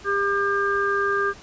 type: harmonic tone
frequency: 400 Hz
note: G4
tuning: 35 cents sharp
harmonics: 1 / 3 / 4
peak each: -24 / -24 / -24 dBFS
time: 0.04-1.34 s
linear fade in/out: 50 ms
effects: pink hiss -45 dBFS RMS until 1.42 s + resampled to 16000 Hz